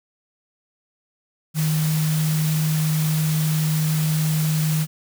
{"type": "tone in noise", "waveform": "sine", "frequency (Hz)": 155.56, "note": "D#3", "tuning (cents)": 0, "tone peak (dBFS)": -18, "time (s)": [1.54, 4.87], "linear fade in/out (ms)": 50, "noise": "white", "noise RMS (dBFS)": -30, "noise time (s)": [1.54, 4.87], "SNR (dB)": 9, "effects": []}